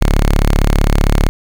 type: tone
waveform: sawtooth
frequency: 35.44 Hz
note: C#1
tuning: 39 cents sharp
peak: -5 dBFS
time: 0.01-1.29 s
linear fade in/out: 0 ms
effects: 7-bit